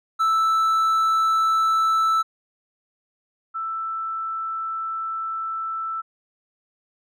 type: tone pair in turn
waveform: triangle / sine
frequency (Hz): 1318.5 / 1324.8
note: E6 / E6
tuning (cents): 0 / +8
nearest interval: unison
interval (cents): 8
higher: second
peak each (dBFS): -15 / -25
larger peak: first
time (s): 0.19-2.23 / 3.54-6.02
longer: second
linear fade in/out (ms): 20
effects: none